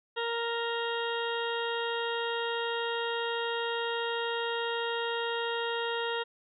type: harmonic tone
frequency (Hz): 466.2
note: A#4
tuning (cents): 0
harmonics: 1 / 2 / 3 / 4 / 6 / 7 / 8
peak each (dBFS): -33 / -36 / -38 / -39 / -41 / -41 / -42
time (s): 0.16-6.24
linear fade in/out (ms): 20
effects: none